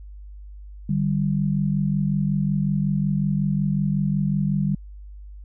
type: tone pair together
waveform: sine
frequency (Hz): 150 / 195.44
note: D3 / G3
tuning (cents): +37 / -5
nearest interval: perfect fourth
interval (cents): 458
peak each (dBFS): -22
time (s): 0.89-4.75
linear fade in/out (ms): 5
effects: added 50 Hz sine -37 dBFS peak until 5.44 s